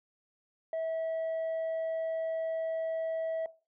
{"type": "tone", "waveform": "sine", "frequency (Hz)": 649, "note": "E5", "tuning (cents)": -27, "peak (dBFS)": -28, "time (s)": [0.73, 3.46], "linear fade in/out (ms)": 2, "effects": ["noise-tail reverb RT60 0.3 s tail -18 dB re dry", "tanh soft clip ceiling -30 dBFS"]}